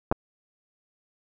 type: clicks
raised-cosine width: 1 ms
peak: -8 / -12 dBFS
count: 2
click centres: 0.115 / 0.124 s
effects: none